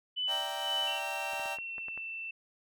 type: tone with tremolo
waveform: sine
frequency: 2996 Hz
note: F#7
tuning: 21 cents sharp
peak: -29 dBFS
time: 0.16-1 s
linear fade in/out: 20 ms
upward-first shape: sine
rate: 2 Hz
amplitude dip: 75%
type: chord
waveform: 35% pulse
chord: E half-diminished seventh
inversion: third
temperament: equal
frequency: 587.3 / 659.3 / 784 / 932.3 Hz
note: D5 / E5 / G5 / Bb5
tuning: 0 / 0 / 0 / 0 cents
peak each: -41 / -42 / -37 / -40 dBFS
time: 0.27-1.58 s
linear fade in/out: 50 ms
type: tone with pitch glide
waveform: sine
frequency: 2722 to 2674 Hz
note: F7 to E7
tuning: -45 to +24 cents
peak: -37 dBFS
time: 0.87-2.31 s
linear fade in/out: 5 ms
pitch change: -31 cents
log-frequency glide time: 1.57-1.97 s
type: clicks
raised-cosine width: 0.5 ms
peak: -32 dBFS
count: 7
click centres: 1.334 / 1.397 / 1.458 / 1.586 / 1.782 / 1.884 / 1.976 s
effects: none